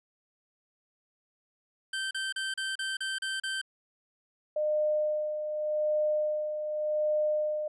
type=tone bursts; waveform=25% pulse; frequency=1556 Hz; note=G6; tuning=13 cents flat; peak=-27 dBFS; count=8; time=1.93-3.615 s; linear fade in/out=5 ms; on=180 ms; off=35 ms
type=tone with tremolo; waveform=sine; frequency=607 Hz; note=D#5; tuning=43 cents flat; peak=-24 dBFS; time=4.56-7.68 s; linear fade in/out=5 ms; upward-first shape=sine; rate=0.86 Hz; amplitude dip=55%
effects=resampled to 22050 Hz